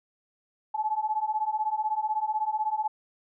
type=beating tone pair; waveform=sine; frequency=852 / 868 Hz; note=G#5 / A5; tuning=+44 / -24 cents; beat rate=16 Hz; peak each=-29 / -28 dBFS; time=0.74-2.88 s; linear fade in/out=10 ms; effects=none